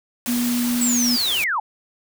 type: noise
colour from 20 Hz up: white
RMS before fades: -28 dBFS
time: 0.26-1.44 s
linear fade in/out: 0 ms
type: tone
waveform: sine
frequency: 242.2 Hz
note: B3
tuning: 34 cents flat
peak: -19 dBFS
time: 0.27-1.17 s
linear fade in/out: 20 ms
type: linear sweep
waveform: sine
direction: down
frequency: 7960 to 780 Hz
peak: -19 dBFS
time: 0.81-1.6 s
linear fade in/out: 5 ms
effects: none